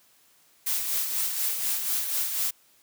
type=noise with tremolo; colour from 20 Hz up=blue; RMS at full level=-26 dBFS; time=0.66-2.51 s; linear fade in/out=10 ms; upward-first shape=sine; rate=4.1 Hz; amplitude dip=45%; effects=white hiss -61 dBFS RMS until 2.82 s + high-pass 80 Hz 12 dB/octave